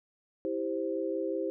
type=chord; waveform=sine; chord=C major; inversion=first; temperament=just; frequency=327 / 392.4 / 523.3 Hz; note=E4 / G4 / C5; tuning=-14 / +2 / 0 cents; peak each=-34 dBFS; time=0.45-1.5 s; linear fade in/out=0 ms; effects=none